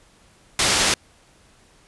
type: low-pass noise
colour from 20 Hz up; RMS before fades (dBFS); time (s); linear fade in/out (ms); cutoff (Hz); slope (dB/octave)
white; -19; 0.59-0.94; 2; 6800; 12
effects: pink hiss -55 dBFS RMS until 1.87 s + resampled to 24000 Hz